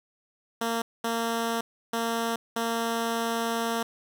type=tone bursts at uneven times; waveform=10% pulse; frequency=230 Hz; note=A#3; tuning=23 cents flat; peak=-18 dBFS; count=4; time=0.61-0.82 / 1.04-1.61 / 1.93-2.36 / 2.56-3.83 s; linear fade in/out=5 ms; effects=none